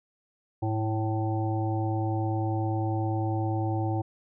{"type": "harmonic tone with a mistuned harmonic", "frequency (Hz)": 110, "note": "A2", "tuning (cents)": 0, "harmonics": [1, 3, 5, 7, 8], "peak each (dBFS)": [-27, -31, -39, -34, -41], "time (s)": [0.62, 4.02], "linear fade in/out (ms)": 10, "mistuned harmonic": 1, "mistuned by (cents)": -40, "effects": []}